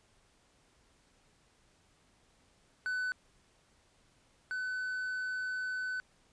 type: tone pair in turn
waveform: triangle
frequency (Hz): 1500 / 1507.3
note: F#6 / F#6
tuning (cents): +23 / +32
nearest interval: unison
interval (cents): 9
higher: second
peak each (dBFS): -30 / -32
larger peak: first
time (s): 2.86-3.12 / 4.51-6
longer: second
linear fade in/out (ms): 0
effects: pink hiss -68 dBFS RMS until 6.32 s + resampled to 22050 Hz